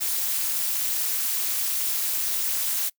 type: noise with amplitude modulation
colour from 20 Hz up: blue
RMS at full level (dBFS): -22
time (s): 0-2.9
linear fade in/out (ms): 20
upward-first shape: sine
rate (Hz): 296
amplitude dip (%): 85
effects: noise-tail reverb RT60 0.1 s tail -23 dB re dry